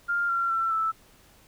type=tone with pitch steps; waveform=sine; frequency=1400 / 1372 / 1344.5 / 1317.6 Hz; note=F6 / F6 / E6 / E6; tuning=+4 / -31 / +34 / -1 cents; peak=-23 dBFS; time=0.08-0.92 s; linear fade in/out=20 ms; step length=210 ms; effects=pink hiss -57 dBFS RMS until 1.47 s